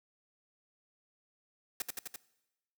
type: noise with echo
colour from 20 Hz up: white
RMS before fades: -35 dBFS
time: 1.8-1.82 s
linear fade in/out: 2 ms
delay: 85 ms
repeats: 4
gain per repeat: -2 dB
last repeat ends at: 2.16 s
effects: noise-tail reverb RT60 1.0 s tail -20 dB re dry + high-pass 150 Hz 12 dB/octave